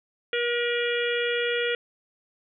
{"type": "harmonic tone", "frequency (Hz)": 477.9, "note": "A#4", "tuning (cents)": 43, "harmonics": [1, 3, 4, 5, 6, 7], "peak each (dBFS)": [-26, -31, -32, -33, -34, -34], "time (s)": [0.33, 1.75], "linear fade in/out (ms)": 2, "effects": []}